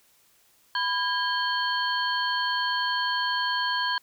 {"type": "tone cluster", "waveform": "sine", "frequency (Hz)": [994, 1623, 3135, 4355], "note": ["B5", "G#6", "G7", "C#8"], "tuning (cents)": [11, -40, -1, -31], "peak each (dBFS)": [-28, -28, -32, -31], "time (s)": [0.75, 3.98], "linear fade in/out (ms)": 2, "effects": ["white hiss -62 dBFS RMS until 4.02 s"]}